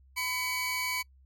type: tone pair together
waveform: sawtooth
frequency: 1008 / 2263 Hz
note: B5 / C#7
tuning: +35 / +35 cents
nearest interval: octave + major second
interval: 1400 cents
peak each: -32 / -28 dBFS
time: 0.16-1.03 s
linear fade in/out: 20 ms
effects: noise-tail reverb RT60 0.1 s tail -26 dB re dry + added 66 Hz sine -56 dBFS peak until 1.25 s